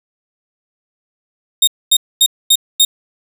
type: tone bursts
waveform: sawtooth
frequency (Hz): 3700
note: A#7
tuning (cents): -14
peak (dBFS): -4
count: 5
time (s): 1.62-2.85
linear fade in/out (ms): 5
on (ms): 54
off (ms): 240
effects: none